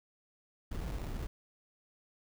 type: noise with sample-and-hold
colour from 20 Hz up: brown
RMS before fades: -38 dBFS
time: 0.71-1.27 s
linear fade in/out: 10 ms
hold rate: 1575 Hz
effects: none